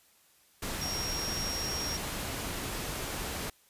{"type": "tone in noise", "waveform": "sine", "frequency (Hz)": 5588, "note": "F8", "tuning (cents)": 0, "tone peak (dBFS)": -34, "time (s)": [0.81, 1.97], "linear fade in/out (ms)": 5, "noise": "pink", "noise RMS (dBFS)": -36, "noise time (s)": [0.62, 3.5], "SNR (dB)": -1, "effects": ["white hiss -64 dBFS RMS until 3.69 s", "resampled to 32000 Hz"]}